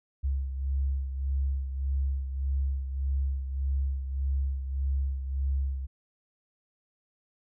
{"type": "beating tone pair", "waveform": "sine", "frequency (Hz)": [67.6, 69.3], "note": ["C#2", "C#2"], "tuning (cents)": [-43, 0], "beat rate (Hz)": 1.7, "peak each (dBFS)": [-27, -35], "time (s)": [0.23, 5.87], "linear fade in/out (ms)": 20, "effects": []}